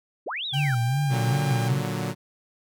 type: linear two-way sweep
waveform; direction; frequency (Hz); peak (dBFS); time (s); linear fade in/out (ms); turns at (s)
sine; up then down; 220 to 3953 to 1283; -28; 0.26-0.75; 10; 0.46
type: tone with vibrato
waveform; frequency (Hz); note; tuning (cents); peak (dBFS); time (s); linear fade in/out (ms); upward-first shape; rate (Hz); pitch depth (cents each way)
sine; 130.81; C3; 0; -21; 0.52-1.83; 50; sine; 2.5; 190
type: tone with pitch glide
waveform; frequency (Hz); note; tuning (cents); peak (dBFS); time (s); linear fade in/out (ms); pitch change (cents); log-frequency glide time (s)
sawtooth; 784 to 800.9; G5 to G5; 0 to +37; -28; 0.53-1.69; 10; +37; 0.71-1.12
type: chord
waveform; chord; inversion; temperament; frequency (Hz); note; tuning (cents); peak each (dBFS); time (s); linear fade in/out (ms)
sawtooth; Bb augmented; none; equal; 116.54 / 146.83 / 185; Bb2 / D3 / F#3; 0 / 0 / 0; -27; 1.09-2.15; 50
effects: none